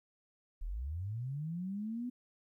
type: linear sweep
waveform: sine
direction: up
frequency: 32.7 to 251.3 Hz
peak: -36 dBFS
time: 0.61-2.1 s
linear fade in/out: 10 ms
effects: 13-bit